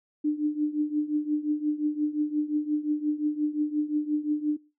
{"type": "tone with tremolo", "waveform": "sine", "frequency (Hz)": 299.7, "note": "D4", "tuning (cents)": 35, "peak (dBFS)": -20, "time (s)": [0.24, 4.57], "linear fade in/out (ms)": 10, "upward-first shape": "triangle", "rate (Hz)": 5.7, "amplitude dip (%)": 85, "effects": ["noise-tail reverb RT60 0.3 s tail -21 dB re dry"]}